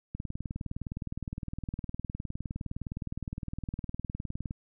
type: click train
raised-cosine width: 5 ms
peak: -23 dBFS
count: 86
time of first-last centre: 0.15-4.509 s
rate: 19.5 Hz
effects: none